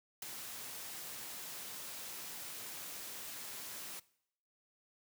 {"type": "noise with ADSR envelope", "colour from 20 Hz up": "white", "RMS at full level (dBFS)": -41, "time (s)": [0.22, 4], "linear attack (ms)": 4, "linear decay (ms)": 13, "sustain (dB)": -5, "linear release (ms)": 10, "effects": ["noise-tail reverb RT60 0.7 s tail -21 dB re dry", "high-pass 100 Hz 12 dB/octave"]}